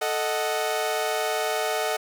sawtooth chord, D# diminished, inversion second, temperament equal, 440 / 622.3 / 740 Hz, A4 / D#5 / F#5, 0 / 0 / 0 cents, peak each -25 / -24 / -25 dBFS, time 0.01-1.97 s, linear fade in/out 10 ms, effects none

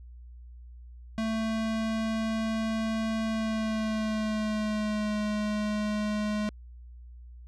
square tone with pitch glide, 221.9 to 210.9 Hz, A3 to G#3, +15 to +27 cents, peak -28 dBFS, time 1.18-6.49 s, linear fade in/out 0 ms, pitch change -88 cents, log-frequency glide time 3.26-5.18 s, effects added 60 Hz sine -44 dBFS peak until 7.47 s + low-pass 6000 Hz 12 dB/octave

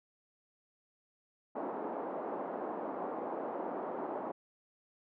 white band-pass noise, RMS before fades -39 dBFS, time 1.55-4.32 s, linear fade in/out 10 ms, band 240 to 900 Hz, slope 24 dB/octave, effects none

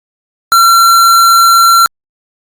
square tone, 1362 Hz, F6, 44 cents flat, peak -4 dBFS, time 0.52-1.86 s, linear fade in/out 0 ms, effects Opus 48 kbps

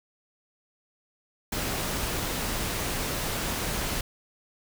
pink noise, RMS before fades -30 dBFS, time 1.52-4.01 s, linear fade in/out 5 ms, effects none

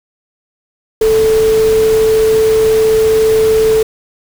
sine tone in noise, 440 Hz, A4, in tune, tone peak -7 dBFS, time 1.01-3.83 s, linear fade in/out 5 ms, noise pink, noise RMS -23 dBFS, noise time 1.01-3.83 s, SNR +13 dB, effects none

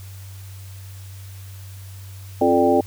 sine tone cluster, 266.3 / 348.4 / 436 / 592 / 786 Hz, C4 / F4 / A4 / D5 / G5, +31 / -4 / -16 / +14 / +4 cents, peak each -20 dBFS, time 2.41-2.81 s, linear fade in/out 5 ms, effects added 96 Hz sine -35 dBFS peak until 2.86 s + white hiss -47 dBFS RMS until 2.86 s

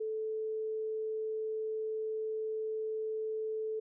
sine tone, 437 Hz, A4, 12 cents flat, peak -33 dBFS, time 0-3.8 s, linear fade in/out 10 ms, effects none

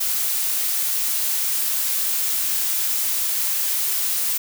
blue noise, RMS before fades -22 dBFS, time 0-4.38 s, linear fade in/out 10 ms, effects none

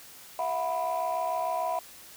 sine chord, E suspended second, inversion none, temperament equal with one note detuned, 659.3 / 726 / 987.8 Hz, E5 / F#5 / B5, 0 / -33 / 0 cents, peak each -30 dBFS, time 0.39-1.79 s, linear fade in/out 2 ms, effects tanh soft clip ceiling -22 dBFS + white hiss -49 dBFS RMS until 2.16 s

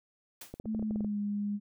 white noise with exponential decay, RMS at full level -42 dBFS, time 0.41-0.6 s, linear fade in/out 5 ms, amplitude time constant 41 ms
clicks, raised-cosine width 2 ms, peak -27 dBFS, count 10, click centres 0.54 / 0.599 / 0.657 / 0.748 / 0.795 / 0.826 / 0.909 / 0.959 / 1.007 / 1.046 s
sine tone with pitch glide, 218.4 to 205 Hz, A3 to G#3, -13 to -22 cents, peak -30 dBFS, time 0.64-1.6 s, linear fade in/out 50 ms, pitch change -109 cents, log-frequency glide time 0.78-1.19 s
effects none

